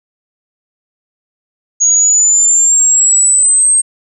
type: exponential sweep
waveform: sine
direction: up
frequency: 6645 to 8460 Hz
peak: -6 dBFS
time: 1.8-3.82 s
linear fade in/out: 20 ms
effects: none